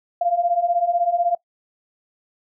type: beating tone pair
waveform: sine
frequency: 683 / 699 Hz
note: F5 / F5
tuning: -39 / +1 cents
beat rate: 16 Hz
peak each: -22 / -19 dBFS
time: 0.21-1.35 s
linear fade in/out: 5 ms
effects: noise-tail reverb RT60 0.1 s tail -21 dB re dry